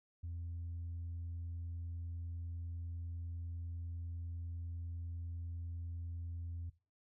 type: tone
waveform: sine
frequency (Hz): 85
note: F2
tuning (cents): -46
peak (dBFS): -39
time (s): 0.23-6.7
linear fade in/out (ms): 10
effects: noise-tail reverb RT60 0.3 s tail -18 dB re dry + tanh soft clip ceiling -38 dBFS